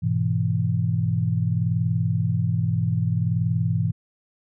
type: chord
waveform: sine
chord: E major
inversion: first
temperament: just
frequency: 103.01 / 123.61 / 164.81 Hz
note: G#2 / B2 / E3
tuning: -14 / +2 / 0 cents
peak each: -24 dBFS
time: 0.02-3.92 s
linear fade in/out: 20 ms
effects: none